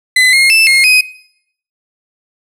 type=tone with pitch steps; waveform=35% pulse; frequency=2019 / 2143 / 2645 / 2143 / 2511 Hz; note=B6 / C7 / E7 / C7 / D#7; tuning=+38 / +41 / +5 / +41 / +15 cents; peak=-4 dBFS; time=0.16-1.01 s; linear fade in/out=5 ms; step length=170 ms; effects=noise-tail reverb RT60 0.7 s tail -20 dB re dry + low-pass 12000 Hz 12 dB/octave